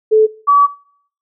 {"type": "tone pair in turn", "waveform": "sine", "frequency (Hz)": [434.7, 1143.5], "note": ["A4", "D6"], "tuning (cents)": [-21, -47], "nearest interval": "octave + perfect fourth", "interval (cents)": 1674, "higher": "second", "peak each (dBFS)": -6, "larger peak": "neither", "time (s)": [[0.11, 0.27], [0.47, 0.67]], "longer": "second", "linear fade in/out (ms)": 20, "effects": ["noise-tail reverb RT60 0.6 s tail -22 dB re dry"]}